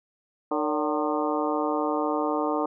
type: harmonic tone with a mistuned harmonic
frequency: 152 Hz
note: D#3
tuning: 40 cents flat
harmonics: 2 / 3 / 4 / 5 / 6 / 7 / 8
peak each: -28 / -30 / -31 / -32 / -33 / -33 / -34 dBFS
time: 0.51-2.66 s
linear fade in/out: 5 ms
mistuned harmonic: 4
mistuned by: -88 cents
effects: none